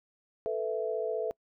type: chord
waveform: sine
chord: A suspended second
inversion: none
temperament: just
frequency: 440 / 495 / 660 Hz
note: A4 / B4 / E5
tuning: 0 / +4 / +2 cents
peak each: -32 / -35 / -34 dBFS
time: 0.46-1.31 s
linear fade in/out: 0 ms
effects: noise-tail reverb RT60 0.1 s tail -26 dB re dry